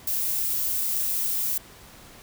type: noise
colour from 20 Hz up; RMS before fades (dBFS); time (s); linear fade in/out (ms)
violet; -26; 0.07-1.58; 5
effects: pink hiss -48 dBFS RMS until 2.22 s